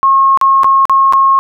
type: tone with dropouts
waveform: sine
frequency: 1083 Hz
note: C#6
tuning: 41 cents flat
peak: -5 dBFS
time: 0.03-1.39 s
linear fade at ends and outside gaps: 0 ms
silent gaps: 0.374-0.413 / 0.634-0.644 / 0.854-0.896 / 1.125-1.134 s
effects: none